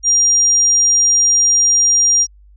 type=tone; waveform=sine; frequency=5700 Hz; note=F8; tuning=34 cents sharp; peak=-9 dBFS; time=0.03-2.27 s; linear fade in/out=50 ms; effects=added 50 Hz sine -42 dBFS peak until 2.56 s